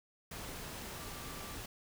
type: tone in noise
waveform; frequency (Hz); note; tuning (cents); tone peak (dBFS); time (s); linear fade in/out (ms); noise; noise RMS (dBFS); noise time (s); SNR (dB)
sine; 1172; D6; -4; -54; 0.95-1.56; 5; pink; -45; 0.31-1.66; -12
effects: none